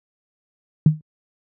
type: tone with exponential decay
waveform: sine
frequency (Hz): 154.5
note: D#3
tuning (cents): -12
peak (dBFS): -5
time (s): 0.86-1.01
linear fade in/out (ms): 2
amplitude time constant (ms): 32
effects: high-pass 100 Hz 12 dB/octave